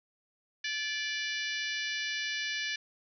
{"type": "harmonic tone with a mistuned harmonic", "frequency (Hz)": 587.3, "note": "D5", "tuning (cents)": 0, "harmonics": [3, 4, 5, 6, 7, 8, 9, 10], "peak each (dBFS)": [-36, -38, -40, -42, -43, -44, -45, -46], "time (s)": [0.64, 2.76], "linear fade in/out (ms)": 5, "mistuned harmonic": 3, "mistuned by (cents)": -29, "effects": []}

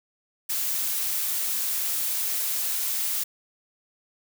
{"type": "noise", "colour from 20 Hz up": "blue", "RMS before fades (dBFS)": -27, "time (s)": [0.49, 3.24], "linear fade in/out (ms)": 10, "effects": []}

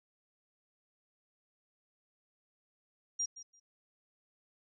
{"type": "tone with echo", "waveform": "sine", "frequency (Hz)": 5700, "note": "F8", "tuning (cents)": 34, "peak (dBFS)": -31, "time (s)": [3.19, 3.26], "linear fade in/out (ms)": 10, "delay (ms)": 170, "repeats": 2, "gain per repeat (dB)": -15, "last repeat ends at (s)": 3.6, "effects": []}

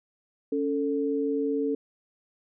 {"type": "tone pair together", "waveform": "sine", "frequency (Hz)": [279.3, 443.6], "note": ["C#4", "A4"], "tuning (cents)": [13, 14], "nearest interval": "minor sixth", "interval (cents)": 801, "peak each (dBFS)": -27, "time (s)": [0.52, 1.75], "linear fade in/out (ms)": 5, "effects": []}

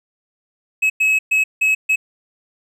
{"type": "tone bursts at uneven times", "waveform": "triangle", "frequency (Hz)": 2570, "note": "E7", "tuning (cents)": -45, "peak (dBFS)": -11, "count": 5, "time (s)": [[0.82, 0.9], [1, 1.19], [1.31, 1.44], [1.61, 1.75], [1.89, 1.96]], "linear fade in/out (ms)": 10, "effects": []}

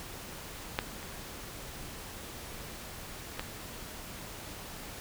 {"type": "clicks", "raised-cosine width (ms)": 0.3, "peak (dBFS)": [-12, -29, -17], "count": 3, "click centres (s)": [0.789, 1.029, 3.395], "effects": ["pink hiss -44 dBFS RMS until 5 s"]}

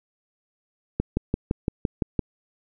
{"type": "click train", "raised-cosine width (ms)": 3, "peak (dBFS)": -9, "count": 8, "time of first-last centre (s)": [1, 2.193], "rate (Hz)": 5.87, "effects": []}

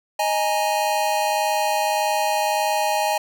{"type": "chord", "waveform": "square", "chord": "D# suspended fourth", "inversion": "none", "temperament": "equal", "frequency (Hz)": [622.3, 830.6, 932.3], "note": ["D#5", "G#5", "A#5"], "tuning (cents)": [0, 0, 0], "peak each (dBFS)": [-25, -22, -28], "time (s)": [0.19, 3.18], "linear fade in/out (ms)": 5, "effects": []}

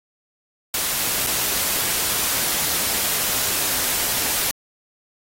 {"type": "noise with dropouts", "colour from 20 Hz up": "white", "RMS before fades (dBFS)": -22, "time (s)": [0.74, 4.51], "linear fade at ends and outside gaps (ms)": 1, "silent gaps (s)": [1.265, 1.269], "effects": ["AAC 48 kbps"]}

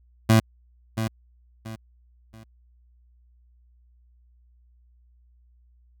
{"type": "tone with echo", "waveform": "25% pulse", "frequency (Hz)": 111.3, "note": "A2", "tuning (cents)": 20, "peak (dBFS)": -10, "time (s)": [0.29, 0.4], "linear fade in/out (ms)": 10, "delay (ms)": 680, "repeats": 3, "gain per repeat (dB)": -10, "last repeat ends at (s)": 2.44, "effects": ["added 60 Hz sine -55 dBFS peak until 6 s"]}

